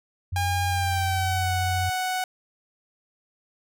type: tone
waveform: sine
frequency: 91.5 Hz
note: F#2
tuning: 19 cents flat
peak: -25 dBFS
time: 0.32-1.9 s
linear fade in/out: 10 ms
type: tone with pitch glide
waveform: sawtooth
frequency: 809 to 741.9 Hz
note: G#5 to F#5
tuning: -46 to +4 cents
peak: -21 dBFS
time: 0.36-2.24 s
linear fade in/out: 2 ms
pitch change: -150 cents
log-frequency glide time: 0.67-1.51 s
effects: none